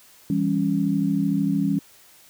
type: chord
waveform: sine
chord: C# diminished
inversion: first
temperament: just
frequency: 166.31 / 199.57 / 277.2 Hz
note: E3 / G3 / C#4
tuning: +16 / +31 / 0 cents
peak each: -25 / -23 / -23 dBFS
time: 0.3-1.79 s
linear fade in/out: 2 ms
effects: white hiss -52 dBFS RMS until 2.29 s